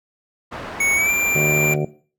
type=low-pass noise; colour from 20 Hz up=white; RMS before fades=-32 dBFS; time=0.51-1.76 s; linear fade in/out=20 ms; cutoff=1300 Hz; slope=12 dB/octave
type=tone with pitch glide; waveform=square; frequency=2222 to 2368 Hz; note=C#7 to D7; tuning=+4 to +14 cents; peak=-17 dBFS; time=0.8-1.74 s; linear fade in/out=5 ms; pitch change=+110 cents; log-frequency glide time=0.96-1.11 s
type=harmonic tone; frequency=74.9 Hz; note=D2; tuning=35 cents sharp; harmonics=2 / 3 / 4 / 5 / 6 / 7 / 8 / 9 / 10; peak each=-21 / -30 / -33 / -24 / -31 / -34 / -30 / -36 / -35 dBFS; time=1.35-1.85 s; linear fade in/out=5 ms
effects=noise-tail reverb RT60 0.4 s tail -17 dB re dry